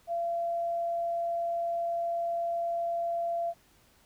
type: tone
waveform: sine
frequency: 682 Hz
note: F5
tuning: 41 cents flat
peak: -28 dBFS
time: 0.07-3.54 s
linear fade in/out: 50 ms
effects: pink hiss -63 dBFS RMS until 4.05 s